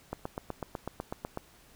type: click train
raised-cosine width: 1 ms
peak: -20 dBFS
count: 11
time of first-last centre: 0.13-1.374 s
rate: 8.04 Hz
effects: pink hiss -59 dBFS RMS until 1.75 s